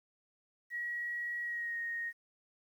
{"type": "tone with pitch glide", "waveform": "sine", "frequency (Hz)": [1912, 1864], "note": ["A#6", "A#6"], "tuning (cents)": [43, -1], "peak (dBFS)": -35, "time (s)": [0.7, 2.13], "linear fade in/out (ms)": 50, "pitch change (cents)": -44, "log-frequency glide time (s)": [1.42, 1.78], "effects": ["11-bit"]}